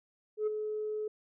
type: tone with ADSR envelope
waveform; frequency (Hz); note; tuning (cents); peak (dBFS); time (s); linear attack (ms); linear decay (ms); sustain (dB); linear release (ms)
sine; 427.3; G#4; +49; -24; 0.37-1.08; 100; 15; -8; 5
effects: tanh soft clip ceiling -26 dBFS